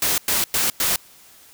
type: noise bursts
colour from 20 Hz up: white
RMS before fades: -20 dBFS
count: 4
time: 0.02-0.96 s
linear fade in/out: 2 ms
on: 160 ms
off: 100 ms
effects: white hiss -49 dBFS RMS until 1.53 s